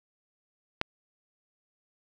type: click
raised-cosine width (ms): 0.3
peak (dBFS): -10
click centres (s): 0.814
effects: none